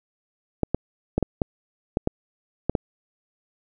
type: clicks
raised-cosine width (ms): 2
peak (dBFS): -7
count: 9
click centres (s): 0.633 / 0.746 / 1.18 / 1.227 / 1.418 / 1.971 / 2.074 / 2.696 / 2.752
effects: none